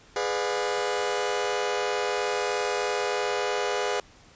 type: chord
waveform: sawtooth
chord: G# diminished seventh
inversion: none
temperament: just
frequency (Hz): 415.3 / 498.4 / 598 / 717.6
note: G#4 / B4 / D5 / F5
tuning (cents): 0 / +16 / +31 / +47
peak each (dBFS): -25 / -26 / -30 / -29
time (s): 0.16-4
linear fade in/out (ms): 2
effects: pink hiss -54 dBFS RMS until 4.35 s + resampled to 16000 Hz